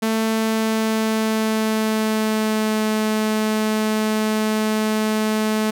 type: tone with pitch glide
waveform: sawtooth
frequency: 221.9 to 216.2 Hz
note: A3 to A3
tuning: +15 to -30 cents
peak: -14 dBFS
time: 0.02-5.71 s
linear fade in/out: 10 ms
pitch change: -45 cents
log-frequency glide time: 0.29-2.83 s
effects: none